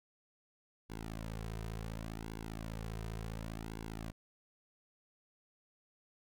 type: tone with flanger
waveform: sawtooth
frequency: 55 Hz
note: A1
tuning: in tune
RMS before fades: -43 dBFS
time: 0.89-4.12 s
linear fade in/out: 20 ms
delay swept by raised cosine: 1.6 to 3.6 ms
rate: 0.69 Hz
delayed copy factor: -0.8
effects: none